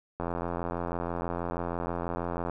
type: click train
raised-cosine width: 1 ms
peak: -18 dBFS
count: 199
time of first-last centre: 0.2-2.497 s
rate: 86.2 Hz
effects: none